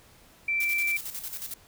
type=tone; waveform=sine; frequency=2340 Hz; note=D7; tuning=7 cents flat; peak=-24 dBFS; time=0.48-0.97 s; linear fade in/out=5 ms
type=noise with tremolo; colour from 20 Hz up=blue; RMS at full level=-35 dBFS; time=0.6-1.54 s; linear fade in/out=5 ms; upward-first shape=square; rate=11 Hz; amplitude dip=60%
effects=pink hiss -56 dBFS RMS until 1.67 s